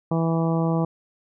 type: harmonic tone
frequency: 164.4 Hz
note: E3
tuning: 4 cents flat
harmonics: 1 / 2 / 3 / 4 / 5 / 6 / 7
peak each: -21 / -27 / -29 / -31 / -33 / -35 / -36 dBFS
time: 0.11-0.85 s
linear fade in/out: 5 ms
effects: none